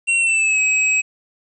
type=tone with pitch glide; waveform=square; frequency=2733 to 2550 Hz; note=F7 to D#7; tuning=-38 to +42 cents; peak=-15 dBFS; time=0.07-1.02 s; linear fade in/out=20 ms; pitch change=-120 cents; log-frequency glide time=0.18-0.6 s; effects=resampled to 22050 Hz + 9-bit